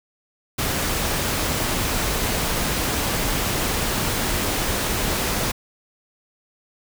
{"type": "noise", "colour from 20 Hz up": "pink", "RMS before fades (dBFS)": -23, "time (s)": [0.58, 5.52], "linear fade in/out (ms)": 10, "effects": []}